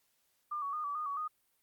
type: tone with pitch steps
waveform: sine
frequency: 1199 / 1124 / 1224 / 1149 / 1226 / 1128 / 1237 Hz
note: D6 / C#6 / D#6 / D6 / D#6 / C#6 / D#6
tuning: +36 / +24 / -29 / -38 / -26 / +30 / -10 cents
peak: -34 dBFS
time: 0.51-1.28 s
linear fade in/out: 10 ms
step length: 110 ms
effects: white hiss -75 dBFS RMS until 1.62 s + Opus 48 kbps